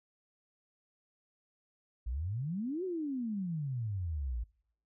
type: exponential two-way sweep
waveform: sine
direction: up then down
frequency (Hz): 54 to 384 to 54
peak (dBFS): -33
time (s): 2.06-4.44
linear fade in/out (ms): 10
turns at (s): 2.84
effects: noise-tail reverb RT60 0.7 s tail -25 dB re dry

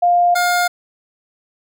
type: tone pair in turn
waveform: sine / 25% pulse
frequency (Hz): 703 / 709.5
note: F5 / F5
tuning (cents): +11 / +27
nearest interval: unison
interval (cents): 16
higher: second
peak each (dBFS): -10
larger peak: neither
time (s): 0.02-0.35 / 0.35-0.68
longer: neither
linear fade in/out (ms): 10
effects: none

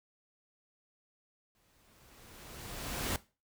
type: noise with exponential growth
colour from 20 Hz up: pink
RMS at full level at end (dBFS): -33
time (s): 1.55-3.16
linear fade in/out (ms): 1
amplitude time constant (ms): 350
effects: noise-tail reverb RT60 0.3 s tail -18 dB re dry

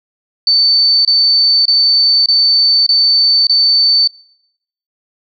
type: tone bursts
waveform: sine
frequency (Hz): 4535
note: C#8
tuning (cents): +39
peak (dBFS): -7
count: 6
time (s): 0.47-4.075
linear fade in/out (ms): 2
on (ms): 580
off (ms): 25
effects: noise-tail reverb RT60 0.8 s tail -26 dB re dry

